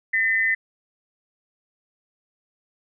sine tone pair together, 1813 / 2018 Hz, A#6 / B6, -49 / +37 cents, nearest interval major second, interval 186 cents, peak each -21 dBFS, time 0.13-0.55 s, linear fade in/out 10 ms, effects none

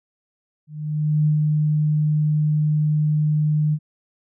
sine tone with ADSR envelope, 151.8 Hz, D#3, 42 cents flat, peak -14 dBFS, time 0.67-3.79 s, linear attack 590 ms, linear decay 110 ms, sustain -2 dB, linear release 59 ms, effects none

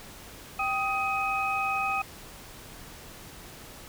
sine tone cluster, 782 / 1251 / 2527 Hz, G5 / D#6 / D#7, -4 / +9 / +26 cents, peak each -30 dBFS, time 0.59-2.02 s, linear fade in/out 5 ms, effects pink hiss -46 dBFS RMS until 3.88 s

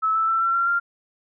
sine tone with pitch steps, 1301 / 1318.4 / 1336 / 1353.9 / 1372 / 1390.4 Hz, E6 / E6 / E6 / E6 / F6 / F6, -23 / 0 / +23 / +46 / -31 / -8 cents, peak -18 dBFS, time 0.02-0.8 s, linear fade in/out 20 ms, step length 130 ms, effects none

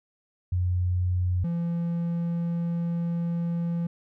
sine / triangle tone pair in turn, 90.1 / 170.09 Hz, F#2 / F3, -45 / -45 cents, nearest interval major seventh, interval 1100 cents, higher second, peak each -22 / -23 dBFS, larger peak first, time 0.52-1.44 / 1.44-3.87 s, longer second, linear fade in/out 5 ms, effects none

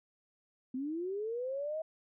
sine linear sweep, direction up, 248.6 to 644 Hz, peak -34 dBFS, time 0.74-1.82 s, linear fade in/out 5 ms, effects none

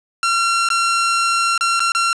sawtooth tone with dropouts, 1367 Hz, F6, 37 cents flat, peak -11 dBFS, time 0.23-2.13 s, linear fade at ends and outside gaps 1 ms, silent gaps 0.688-0.702 / 1.578-1.609 / 1.795-1.803 / 1.92-1.949 s, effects resampled to 22050 Hz + 7-bit

